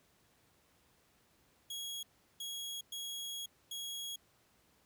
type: tone bursts at uneven times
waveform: sawtooth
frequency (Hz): 3315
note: G#7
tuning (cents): -4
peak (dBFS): -37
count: 4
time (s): 1.7-2.03 / 2.4-2.81 / 2.92-3.46 / 3.71-4.16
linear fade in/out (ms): 5
effects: pink hiss -70 dBFS RMS until 4.85 s + high-pass 60 Hz 12 dB/octave